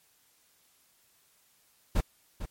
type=noise with echo; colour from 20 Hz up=brown; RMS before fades=-24 dBFS; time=1.95-2.01 s; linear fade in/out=10 ms; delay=450 ms; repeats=1; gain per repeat=-11 dB; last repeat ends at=2.46 s; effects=white hiss -66 dBFS RMS until 2.5 s + MP3 64 kbps